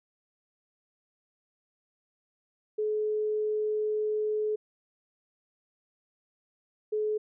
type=tone pair in turn; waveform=sine; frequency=426.9 / 426.9 Hz; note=G#4 / G#4; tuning=+48 / +48 cents; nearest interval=unison; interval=0 cents; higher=neither; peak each=-26 dBFS; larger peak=neither; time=2.78-4.56 / 6.92-7.18 s; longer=first; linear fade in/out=10 ms; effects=none